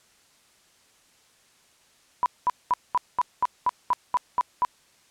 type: tone bursts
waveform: sine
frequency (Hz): 990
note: B5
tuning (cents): +4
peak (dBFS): -18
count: 11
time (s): 2.23-4.649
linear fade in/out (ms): 0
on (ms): 29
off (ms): 210
effects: white hiss -60 dBFS RMS until 5.1 s + low-pass 9000 Hz 12 dB/octave